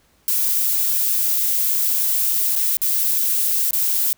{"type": "noise with dropouts", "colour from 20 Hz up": "violet", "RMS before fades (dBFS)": -19, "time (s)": [0.28, 4.13], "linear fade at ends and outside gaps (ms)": 0, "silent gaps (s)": [[2.554, 2.562], [2.77, 2.817], [3.708, 3.732]], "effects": ["pink hiss -59 dBFS RMS until 4.17 s"]}